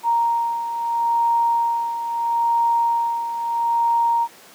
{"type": "beating tone pair", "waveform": "sine", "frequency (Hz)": [932.3, 933.06], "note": ["A#5", "A#5"], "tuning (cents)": [0, 1], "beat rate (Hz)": 0.76, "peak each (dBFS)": [-18, -25], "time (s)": [0.03, 4.28], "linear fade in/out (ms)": 50, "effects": ["pink hiss -45 dBFS RMS until 4.54 s", "high-pass 300 Hz 12 dB/octave"]}